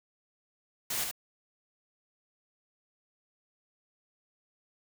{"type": "noise with echo", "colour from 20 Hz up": "white", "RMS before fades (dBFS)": -33, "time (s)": [0.9, 1.04], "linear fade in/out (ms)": 5, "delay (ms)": 73, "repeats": 1, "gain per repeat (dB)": -3, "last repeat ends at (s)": 1.113, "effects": []}